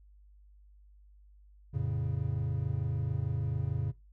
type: chord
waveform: triangle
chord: F augmented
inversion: none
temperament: equal with one note detuned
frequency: 87.31 / 111.92 / 138.59 Hz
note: F2 / A2 / C#3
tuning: 0 / +30 / 0 cents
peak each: -34 / -32 / -31 dBFS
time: 1.73-3.92 s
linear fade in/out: 20 ms
effects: noise-tail reverb RT60 0.2 s tail -19 dB re dry + added 50 Hz sine -55 dBFS peak until 4.12 s